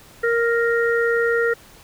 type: harmonic tone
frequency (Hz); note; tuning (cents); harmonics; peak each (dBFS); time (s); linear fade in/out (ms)
466.2; A#4; 0; 1 / 3 / 4; -18 / -23 / -24; 0.23-1.54; 10
effects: pink hiss -47 dBFS RMS until 1.83 s